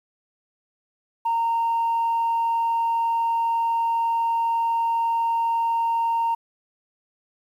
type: tone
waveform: sine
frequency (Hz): 922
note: A#5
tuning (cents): -19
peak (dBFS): -18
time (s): 1.25-6.35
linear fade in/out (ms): 10
effects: tanh soft clip ceiling -17 dBFS + 9-bit

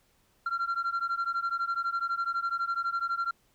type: beating tone pair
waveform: sine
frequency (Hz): 1368 / 1380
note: F6 / F6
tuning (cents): -36 / -21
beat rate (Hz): 12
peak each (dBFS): -29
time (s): 0.46-3.31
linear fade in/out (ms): 5
effects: tanh soft clip ceiling -25 dBFS + pink hiss -68 dBFS RMS until 3.54 s

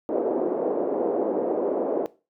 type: band-pass noise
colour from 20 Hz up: white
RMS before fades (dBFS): -25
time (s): 0.09-2.06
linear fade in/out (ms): 0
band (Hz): 310 to 540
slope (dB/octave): 24
effects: noise-tail reverb RT60 0.3 s tail -18 dB re dry

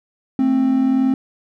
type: tone pair together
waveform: triangle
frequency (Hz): 222.7 / 264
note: A3 / C4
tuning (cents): +21 / +16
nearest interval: minor third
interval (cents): 295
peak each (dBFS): -20 / -12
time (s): 0.39-1.14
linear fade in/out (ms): 2
effects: none

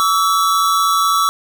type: tone pair together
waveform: square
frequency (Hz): 1138 / 1314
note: C#6 / E6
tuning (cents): +45 / -6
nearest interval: major second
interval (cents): 249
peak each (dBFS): -16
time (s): 0-1.29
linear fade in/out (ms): 0
effects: none

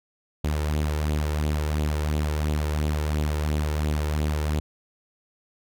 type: tone with flanger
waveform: sawtooth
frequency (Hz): 75.6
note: D#2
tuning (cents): -49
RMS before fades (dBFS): -25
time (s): 0.44-4.6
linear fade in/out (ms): 5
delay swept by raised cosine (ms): 0.27 to 2.27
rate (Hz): 2.9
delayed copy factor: +0.5
effects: none

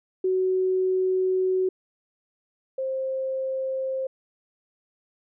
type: tone pair in turn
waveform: sine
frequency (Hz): 373.3 / 527.9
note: F#4 / C5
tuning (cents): +15 / +15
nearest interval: tritone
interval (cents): 600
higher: second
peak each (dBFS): -20 / -25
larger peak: first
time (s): 0.24-1.69 / 2.78-4.07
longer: first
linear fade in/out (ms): 5
effects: none

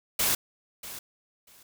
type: noise with echo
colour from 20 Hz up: white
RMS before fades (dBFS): -25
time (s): 0.19-0.35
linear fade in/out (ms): 5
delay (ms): 640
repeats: 2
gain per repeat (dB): -15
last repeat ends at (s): 1.63
effects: none

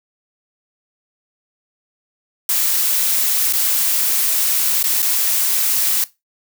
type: noise with dropouts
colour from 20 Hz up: blue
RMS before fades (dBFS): -17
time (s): 2.49-6.04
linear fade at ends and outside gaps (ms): 2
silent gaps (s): 3.526-3.534 / 4.829-4.839 / 5.021-5.026
effects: noise-tail reverb RT60 0.2 s tail -17 dB re dry

